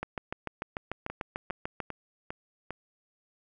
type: two click trains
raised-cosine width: 0.5 ms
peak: -18 / -21 dBFS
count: 13 / 5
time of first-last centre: 0.03-1.803 / 1.1-2.706 s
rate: 6.77 / 2.49 Hz
effects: none